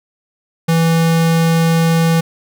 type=tone; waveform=square; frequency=164.81 Hz; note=E3; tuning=in tune; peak=-11 dBFS; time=0.68-2.21 s; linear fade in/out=10 ms; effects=none